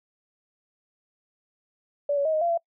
sine tone with pitch steps, 576 / 564 / 633 / 622 / 686 / 676 Hz, D5 / C#5 / D#5 / D#5 / F5 / E5, -34 / +30 / +30 / -1 / -31 / +43 cents, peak -21 dBFS, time 2.09-2.576 s, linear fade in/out 5 ms, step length 81 ms, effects noise-tail reverb RT60 0.1 s tail -26 dB re dry

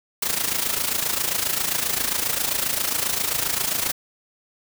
white noise with amplitude modulation, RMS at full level -21 dBFS, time 0.22-3.92 s, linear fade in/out 5 ms, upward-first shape sine, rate 27.5 Hz, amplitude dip 70%, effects none

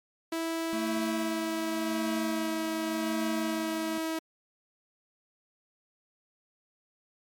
sawtooth tone with pitch glide, 328.1 to 322.3 Hz, E4 to E4, -8 to -39 cents, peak -26 dBFS, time 0.32-4.19 s, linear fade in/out 5 ms, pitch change -31 cents, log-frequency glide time 0.78-2.43 s
square tone with tremolo, 223.5 Hz, A3, 27 cents sharp, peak -32 dBFS, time 0.73-3.98 s, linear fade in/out 0 ms, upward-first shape sine, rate 0.89 Hz, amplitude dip 60%
effects MP3 96 kbps

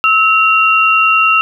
sine tone pair together, 1300 / 2755 Hz, E6 / F7, -24 / -24 cents, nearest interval octave + minor second, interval 1300 cents, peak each -10 dBFS, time 0.04-1.41 s, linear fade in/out 0 ms, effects none

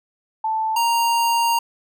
sine / square tone pair in turn, 880 / 932 Hz, A5 / A#5, 0 / -1 cents, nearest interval minor second, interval 99 cents, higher second, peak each -19 / -17 dBFS, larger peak second, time 0.44-0.76 / 0.76-1.59 s, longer second, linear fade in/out 5 ms, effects none

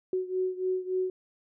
sine beating tone pair, 370 / 373.5 Hz, F#4 / F#4, 0 / +16 cents, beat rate 3.5 Hz, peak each -29 / -32 dBFS, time 0.13-1.1 s, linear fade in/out 2 ms, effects none

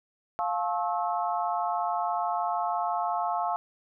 harmonic tone with a mistuned harmonic, 216.8 Hz, A3, 25 cents flat, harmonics 3 / 4 / 5 / 6, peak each -29 / -31 / -33 / -35 dBFS, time 0.39-3.56 s, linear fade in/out 0 ms, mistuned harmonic 3, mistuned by +130 cents, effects none

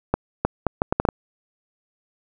accelerating click train, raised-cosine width 1 ms, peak -4 dBFS, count 8, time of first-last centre 0.14-1.088 s, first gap 310 ms, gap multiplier 0.7, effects none

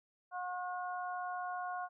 harmonic tone, 361 Hz, F#4, 43 cents flat, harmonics 2 / 3 / 4, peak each -39 / -43 / -45 dBFS, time 0.31-1.89 s, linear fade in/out 50 ms, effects none

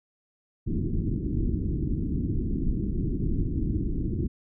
pink low-pass noise, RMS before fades -27 dBFS, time 0.66-4.28 s, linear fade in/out 20 ms, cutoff 350 Hz, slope 48 dB/octave, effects none

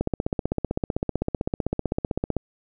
click train, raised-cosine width 2 ms, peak -10 dBFS, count 38, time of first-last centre 0.01-2.367 s, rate 15.7 Hz, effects none

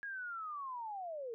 sine linear sweep, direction down, 1661.2 to 440 Hz, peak -40 dBFS, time 0.03-1.34 s, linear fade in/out 0 ms, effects none

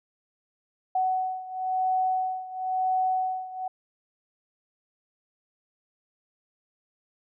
sine beating tone pair, 747 / 747.98 Hz, F#5 / F#5, +16 / +19 cents, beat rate 0.98 Hz, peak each -26 / -29 dBFS, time 0.95-3.68 s, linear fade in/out 5 ms, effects none

